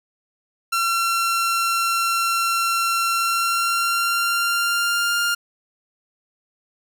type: tone with pitch glide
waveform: sawtooth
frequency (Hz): 1360 to 1403.1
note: F6 to F6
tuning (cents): -46 to +8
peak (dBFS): -15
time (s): 0.72-5.35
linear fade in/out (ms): 10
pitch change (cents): +54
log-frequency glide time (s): 3.13-5.2
effects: none